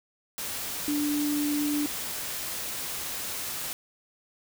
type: tone in noise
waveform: sine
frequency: 293.7 Hz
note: D4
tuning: in tune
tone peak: -25 dBFS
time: 0.88-1.86 s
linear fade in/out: 0 ms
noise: white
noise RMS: -34 dBFS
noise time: 0.38-3.73 s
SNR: +6 dB
effects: none